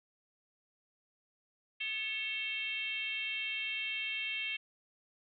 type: tone with frequency modulation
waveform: sine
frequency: 2689 Hz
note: E7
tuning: 34 cents sharp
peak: -34 dBFS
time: 1.8-4.57 s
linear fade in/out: 10 ms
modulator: 485 Hz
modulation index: 1.2
effects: none